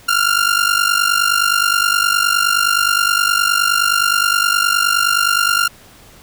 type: ring-modulated tone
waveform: sawtooth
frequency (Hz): 1396.9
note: F6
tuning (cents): 0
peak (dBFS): -6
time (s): 0.08-5.68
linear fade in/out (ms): 10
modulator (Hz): 24.8
effects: pink hiss -44 dBFS RMS until 6.22 s